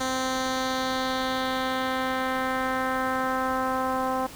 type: tone with low-pass filter sweep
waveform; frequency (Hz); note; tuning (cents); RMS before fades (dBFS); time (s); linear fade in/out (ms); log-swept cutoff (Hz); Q
10% pulse; 260; C4; -11; -27; 0-4.27; 10; 7200 to 970; 1.5
effects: pink hiss -43 dBFS RMS until 4.35 s